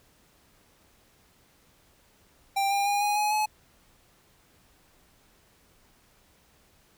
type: tone with pitch steps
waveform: square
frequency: 789 / 801.4 / 814 / 826.8 / 839.8 / 853 Hz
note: G5 / G5 / G#5 / G#5 / G#5 / G#5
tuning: +11 / +38 / -35 / -8 / +19 / +46 cents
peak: -24 dBFS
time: 2.56-3.46 s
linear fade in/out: 10 ms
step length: 150 ms
effects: pink hiss -62 dBFS RMS until 6.97 s